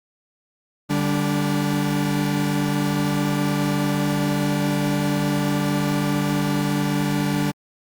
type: tone cluster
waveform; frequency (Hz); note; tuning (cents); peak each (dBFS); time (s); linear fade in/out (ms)
45% pulse; 147.1 / 196.2 / 289.4; D3 / G3 / D4; +3 / +2 / -25; -24; 0.89-7.52; 20
effects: Opus 48 kbps